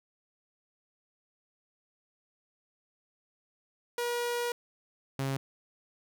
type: tone pair in turn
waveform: sawtooth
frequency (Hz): 479.8 / 135.61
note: A#4 / C#3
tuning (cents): +50 / -38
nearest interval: octave + minor seventh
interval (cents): 2188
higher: first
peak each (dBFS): -26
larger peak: neither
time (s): 3.98-4.52 / 5.19-5.37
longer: first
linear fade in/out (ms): 2
effects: none